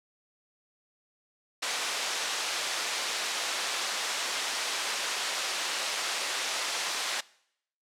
white band-pass noise, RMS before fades -32 dBFS, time 1.62-7.21 s, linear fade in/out 10 ms, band 530 to 5600 Hz, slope 12 dB/octave, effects noise-tail reverb RT60 0.7 s tail -22 dB re dry + low-pass 11000 Hz 12 dB/octave

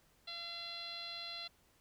10% pulse tone with low-pass filter, 683 Hz, F5, 39 cents flat, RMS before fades -45 dBFS, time 0.27-1.48 s, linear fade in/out 10 ms, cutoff 4000 Hz, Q 6.9, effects pink hiss -70 dBFS RMS until 1.8 s

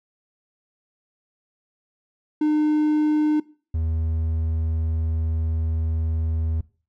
triangle tone pair in turn, 303.5 / 80.39 Hz, D#4 / E2, -43 / -43 cents, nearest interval octave + major seventh, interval 2300 cents, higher first, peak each -15 / -19 dBFS, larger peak first, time 2.41-3.4 / 3.74-6.61 s, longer second, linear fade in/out 5 ms, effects noise-tail reverb RT60 0.4 s tail -21 dB re dry

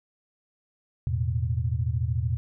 sine chord, E suspended fourth, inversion none, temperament equal, 82.41 / 110 / 123.47 Hz, E2 / A2 / B2, 0 / 0 / 0 cents, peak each -28 dBFS, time 1.07-2.37 s, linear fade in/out 0 ms, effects none

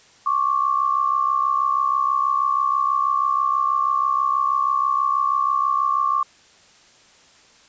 sine tone pair together, 1092 / 1158.2 Hz, C#6 / D6, -26 / -24 cents, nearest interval minor second, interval 102 cents, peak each -20 dBFS, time 0.26-6.23 s, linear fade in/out 5 ms, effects white hiss -52 dBFS RMS until 7.68 s + resampled to 16000 Hz

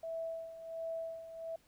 sine tone with tremolo, 656 Hz, E5, 9 cents flat, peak -36 dBFS, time 0.03-1.56 s, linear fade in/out 5 ms, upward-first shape sine, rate 1.4 Hz, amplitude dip 70%, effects pink hiss -69 dBFS RMS until 1.67 s

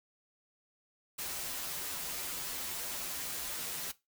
white noise with comb filter, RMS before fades -39 dBFS, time 1.18-3.92 s, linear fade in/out 10 ms, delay 9.5 ms, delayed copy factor -0.8, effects noise-tail reverb RT60 0.2 s tail -17 dB re dry

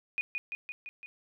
sine tone with echo, 2464 Hz, D#7, 17 cents flat, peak -28 dBFS, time 0.18-0.21 s, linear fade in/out 0 ms, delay 170 ms, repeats 5, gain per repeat -3 dB, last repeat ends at 1.06 s, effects none

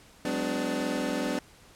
25% pulse chord, G# half-diminished seventh, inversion third, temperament equal with one note detuned, 185 / 207.7 / 253 / 293.7 Hz, F#3 / G#3 / B3 / D4, 0 / 0 / +42 / 0 cents, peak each -33 / -33 / -28 / -28 dBFS, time 0.25-1.39 s, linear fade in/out 2 ms, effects pink hiss -55 dBFS RMS until 1.75 s + low-pass 11000 Hz 12 dB/octave

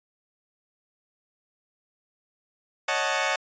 15% pulse chord, D# half-diminished seventh, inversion third, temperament equal, 554.4 / 622.3 / 740 / 880 Hz, C#5 / D#5 / F#5 / A5, 0 / 0 / 0 / 0 cents, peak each -23 dBFS, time 2.88-3.36 s, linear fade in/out 5 ms, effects resampled to 16000 Hz

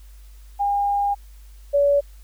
sine tone pair in turn, 808 / 569.7 Hz, G#5 / C#5, -48 / +47 cents, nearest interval tritone, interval 605 cents, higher first, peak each -18 / -14 dBFS, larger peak second, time 0.59-1.15 / 1.73-2.01 s, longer first, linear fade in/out 20 ms, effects added 50 Hz sine -41 dBFS peak until 2.23 s + white hiss -57 dBFS RMS until 2.23 s

